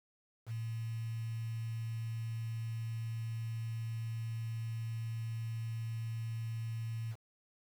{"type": "tone with quantisation", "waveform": "sine", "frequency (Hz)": 113.5, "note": "A#2", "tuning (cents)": -46, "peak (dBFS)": -36, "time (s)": [0.46, 7.16], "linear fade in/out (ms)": 50, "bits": 9, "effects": []}